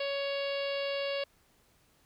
harmonic tone, 558 Hz, C#5, 11 cents sharp, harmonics 1 / 2 / 3 / 4 / 5 / 6 / 7 / 8 / 9, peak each -32 / -45 / -45 / -44 / -40 / -45 / -48 / -45 / -52 dBFS, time 0-1.24 s, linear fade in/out 5 ms, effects pink hiss -67 dBFS RMS until 2.05 s

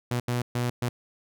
sawtooth tone bursts at uneven times, 121.8 Hz, B2, 24 cents flat, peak -21 dBFS, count 4, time 0.11-0.2 / 0.28-0.42 / 0.55-0.7 / 0.82-0.89 s, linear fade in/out 5 ms, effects none

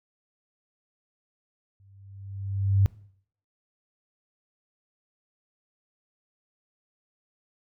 sine tone with exponential growth, 98.2 Hz, G2, 4 cents sharp, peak -15 dBFS, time 1.8-2.86 s, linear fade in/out 0 ms, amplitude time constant 230 ms, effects noise-tail reverb RT60 0.6 s tail -21 dB re dry

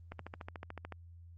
click train, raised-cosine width 0.5 ms, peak -28 dBFS, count 12, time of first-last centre 0.12-0.923 s, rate 13.7 Hz, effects added 85 Hz sine -51 dBFS peak until 1.37 s + Opus 32 kbps

